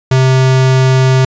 square tone, 130.81 Hz, C3, in tune, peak -7 dBFS, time 0.11-1.25 s, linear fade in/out 5 ms, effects resampled to 16000 Hz

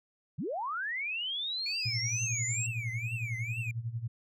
sine linear sweep, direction up, 107.9 to 7700 Hz, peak -32 dBFS, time 0.38-2.67 s, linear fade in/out 10 ms
triangle tone with vibrato, 2365 Hz, D7, 12 cents sharp, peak -35 dBFS, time 1.66-3.71 s, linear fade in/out 2 ms, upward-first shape triangle, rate 2.2 Hz, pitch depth 270 cents each way
sine tone with tremolo, 116.1 Hz, A#2, 7 cents flat, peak -30 dBFS, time 1.85-4.08 s, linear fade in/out 10 ms, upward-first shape sine, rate 11 Hz, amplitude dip 80%
effects none

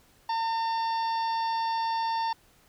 harmonic tone with a mistuned harmonic, 908 Hz, A#5, 46 cents flat, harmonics 1 / 2 / 3 / 4 / 5 / 6, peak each -26 / -41 / -46 / -44 / -42 / -45 dBFS, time 0.29-2.33 s, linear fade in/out 5 ms, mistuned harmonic 4, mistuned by -41 cents, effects pink hiss -61 dBFS RMS until 2.68 s

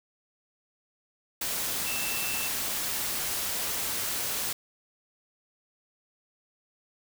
sine tone in noise, 2670 Hz, E7, 22 cents sharp, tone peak -35 dBFS, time 1.86-2.48 s, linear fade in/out 5 ms, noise white, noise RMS -31 dBFS, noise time 1.41-4.53 s, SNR -7 dB, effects none

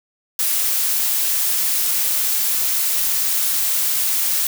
blue noise, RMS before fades -19 dBFS, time 0.39-4.47 s, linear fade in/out 2 ms, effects none

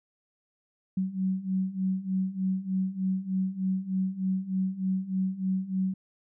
sine beating tone pair, 186.7 / 190 Hz, F#3 / F#3, +16 / +46 cents, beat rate 3.3 Hz, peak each -31 / -28 dBFS, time 0.97-5.94 s, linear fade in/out 5 ms, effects none

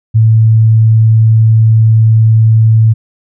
sine tone, 111.2 Hz, A2, 19 cents sharp, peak -3 dBFS, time 0.14-2.94 s, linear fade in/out 20 ms, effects none

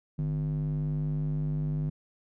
square tone with band-pass filter, 50.3 Hz, G1, 45 cents sharp, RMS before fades -30 dBFS, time 0.18-1.9 s, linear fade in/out 10 ms, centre 170 Hz, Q 5, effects none

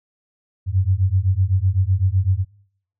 sine beating tone pair, 90.8 / 98.7 Hz, F#2 / G2, -32 / +12 cents, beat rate 7.9 Hz, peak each -18 / -18 dBFS, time 0.66-2.45 s, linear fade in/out 50 ms, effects noise-tail reverb RT60 0.7 s tail -25 dB re dry

